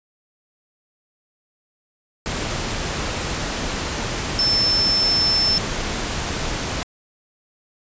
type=tone in noise; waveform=sine; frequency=5300 Hz; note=E8; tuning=9 cents sharp; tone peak=-16 dBFS; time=4.39-5.58 s; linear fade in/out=0 ms; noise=pink; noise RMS=-25 dBFS; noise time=2.26-6.83 s; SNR=+6 dB; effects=resampled to 16000 Hz